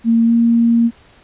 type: tone with pitch glide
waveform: sine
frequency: 229.5 to 232.7 Hz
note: A#3 to A#3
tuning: -27 to -3 cents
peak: -9 dBFS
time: 0.04-0.91 s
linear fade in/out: 50 ms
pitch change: +24 cents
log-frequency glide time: 0.25-0.32 s
effects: pink hiss -48 dBFS RMS until 1.23 s + resampled to 8000 Hz